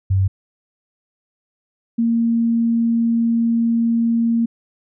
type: tone pair in turn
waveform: sine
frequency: 95.8 / 231.2 Hz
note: G2 / A#3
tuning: -39 / -14 cents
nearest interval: octave + minor third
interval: 1525 cents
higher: second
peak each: -13 / -14 dBFS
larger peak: first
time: 0.1-0.28 / 1.98-4.46 s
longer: second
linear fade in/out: 10 ms
effects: none